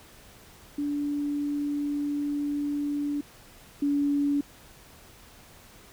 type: tone pair in turn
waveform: sine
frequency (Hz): 289.8 / 286.1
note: D4 / D4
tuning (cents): -23 / -45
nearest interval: unison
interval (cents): 22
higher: first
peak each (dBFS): -26 / -22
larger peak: second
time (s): 0.78-3.21 / 3.82-4.41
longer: first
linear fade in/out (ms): 5
effects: pink hiss -52 dBFS RMS until 5.92 s